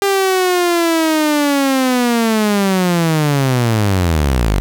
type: linear sweep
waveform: sawtooth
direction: down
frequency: 399.6 to 44.63 Hz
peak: -8 dBFS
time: 0.02-4.6 s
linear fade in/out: 0 ms
effects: 7-bit